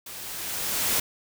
white noise with level ramp, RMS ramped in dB -40 to -23 dBFS, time 0.06-1 s, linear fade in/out 5 ms, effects none

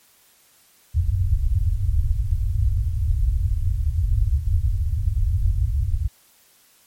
white low-pass noise, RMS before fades -20 dBFS, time 0.94-6.08 s, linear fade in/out 20 ms, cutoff 100 Hz, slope 48 dB/octave, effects white hiss -56 dBFS RMS until 6.86 s + MP3 64 kbps

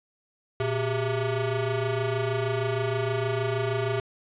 30% pulse ring-modulated tone, 261.6 Hz, C4, in tune, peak -19 dBFS, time 0.6-4 s, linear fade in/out 2 ms, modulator 144 Hz, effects resampled to 8000 Hz + 9-bit

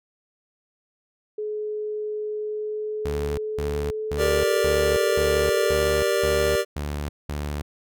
sine tone with pitch glide, 424.4 to 436.8 Hz, G#4 to A4, +38 to -13 cents, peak -26 dBFS, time 1.38-5.73 s, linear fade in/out 5 ms, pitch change +49 cents, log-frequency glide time 2.38-4.79 s
sawtooth tone bursts, 73.42 Hz, D2, in tune, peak -23 dBFS, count 9, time 3.05-7.62 s, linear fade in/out 5 ms, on 330 ms, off 200 ms
square chord, G minor, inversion none, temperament just, 392 / 470.4 / 588 Hz, G4 / Bb4 / D5, 0 / +16 / +2 cents, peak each -25 dBFS, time 4.17-6.65 s, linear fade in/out 50 ms
effects none

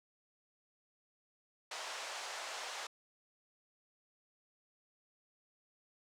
pink band-pass noise, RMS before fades -44 dBFS, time 1.71-2.87 s, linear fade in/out 5 ms, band 590 to 7700 Hz, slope 24 dB/octave, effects none

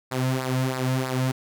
sawtooth tone with flanger, 129.6 Hz, C3, 16 cents flat, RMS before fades -25 dBFS, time 0.11-1.32 s, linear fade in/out 10 ms, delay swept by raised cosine 0.31 to 2.71 ms, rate 3.1 Hz, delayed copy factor -0.7, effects none

